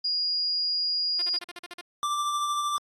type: tone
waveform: sine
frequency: 4864 Hz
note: D#8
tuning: 40 cents flat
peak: -24 dBFS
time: 0.04-1.39 s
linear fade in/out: 10 ms
type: tone bursts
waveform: 5% pulse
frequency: 351.3 Hz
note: F4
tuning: 10 cents sharp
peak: -26 dBFS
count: 9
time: 1.19-1.811 s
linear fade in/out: 2 ms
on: 29 ms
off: 45 ms
type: tone with tremolo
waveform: square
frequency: 1176 Hz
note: D6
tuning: 2 cents sharp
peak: -25 dBFS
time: 2.03-2.78 s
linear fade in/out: 0 ms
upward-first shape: sine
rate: 13 Hz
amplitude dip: 30%
effects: low-pass 10000 Hz 12 dB/octave + AAC 48 kbps